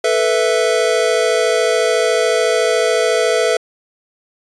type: chord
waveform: square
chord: A suspended second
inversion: none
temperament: equal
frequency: 440 / 493.9 / 659.3 Hz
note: A4 / B4 / E5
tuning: 0 / 0 / 0 cents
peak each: -18 dBFS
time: 0.04-3.57 s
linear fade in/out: 5 ms
effects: resampled to 22050 Hz